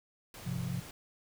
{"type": "noise", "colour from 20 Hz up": "pink", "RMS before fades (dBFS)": -48, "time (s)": [0.34, 0.91], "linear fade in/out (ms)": 2}
{"type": "chord", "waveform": "sine", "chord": "F minor", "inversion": "first", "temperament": "equal", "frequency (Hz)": [103.83, 130.81, 174.61], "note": ["Ab2", "C3", "F3"], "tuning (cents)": [0, 0, 0], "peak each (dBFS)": [-41, -36, -37], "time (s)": [0.45, 0.81], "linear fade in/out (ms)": 20}
{"effects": []}